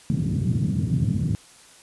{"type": "band-pass noise", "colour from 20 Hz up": "white", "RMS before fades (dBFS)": -23, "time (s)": [0.1, 1.35], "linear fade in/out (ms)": 0, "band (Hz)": [100, 180], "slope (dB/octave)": 24, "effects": ["white hiss -50 dBFS RMS until 1.82 s", "resampled to 24000 Hz"]}